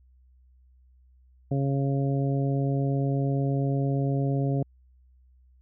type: harmonic tone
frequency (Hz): 137.8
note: C#3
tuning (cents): -10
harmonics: 1 / 2 / 3 / 4 / 5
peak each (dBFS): -24 / -30 / -34 / -36 / -38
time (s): 1.51-4.63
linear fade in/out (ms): 5
effects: added 63 Hz sine -55 dBFS peak until 5.61 s